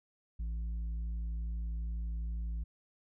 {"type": "tone with tanh clipping", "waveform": "sine", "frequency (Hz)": 56.1, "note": "A1", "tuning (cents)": 34, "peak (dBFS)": -35, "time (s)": [0.39, 2.64], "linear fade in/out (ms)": 10, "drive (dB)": 5, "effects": []}